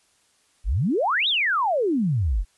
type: exponential two-way sweep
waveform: sine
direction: up then down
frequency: 39 to 3882 to 39 Hz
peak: -19 dBFS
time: 0.64-2.45 s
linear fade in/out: 50 ms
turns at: 1.28 s
effects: white hiss -63 dBFS RMS until 2.57 s + resampled to 24000 Hz